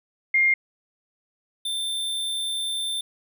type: tone pair in turn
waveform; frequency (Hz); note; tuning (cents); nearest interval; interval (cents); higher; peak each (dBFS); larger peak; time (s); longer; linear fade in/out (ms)
sine / square; 2120 / 3565; C7 / A7; +22 / +22; major sixth; 900; second; -16 / -26; first; 0.34-0.54 / 1.65-3.01; second; 5
effects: none